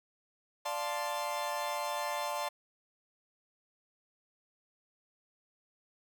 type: chord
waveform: 40% pulse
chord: D minor seventh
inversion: none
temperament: equal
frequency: 587.3 / 698.5 / 880 / 1046.5 Hz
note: D5 / F5 / A5 / C6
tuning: 0 / 0 / 0 / 0 cents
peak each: -38 / -40 / -37 / -38 dBFS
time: 0.65-2.49 s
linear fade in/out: 10 ms
effects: none